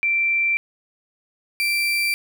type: tone pair in turn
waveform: sine / 35% pulse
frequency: 2349 / 2349 Hz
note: D7 / D7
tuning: 0 / 0 cents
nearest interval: unison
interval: 0 cents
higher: neither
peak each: -17 dBFS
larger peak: neither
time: 0.03-0.57 / 1.6-2.14 s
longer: neither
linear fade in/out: 0 ms
effects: none